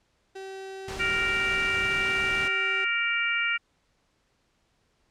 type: tone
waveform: 35% pulse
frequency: 384.9 Hz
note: G4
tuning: 32 cents flat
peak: -35 dBFS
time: 0.35-2.85 s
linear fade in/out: 10 ms
type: noise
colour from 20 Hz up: pink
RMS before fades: -37 dBFS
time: 0.88-2.48 s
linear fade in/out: 2 ms
type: harmonic tone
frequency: 466.2 Hz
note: A#4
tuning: in tune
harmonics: 3 / 4 / 5 / 6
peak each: -29 / -31 / -27 / -32 dBFS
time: 0.99-3.58 s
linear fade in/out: 20 ms
effects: pink hiss -70 dBFS RMS until 5.1 s + low-pass 7000 Hz 12 dB/octave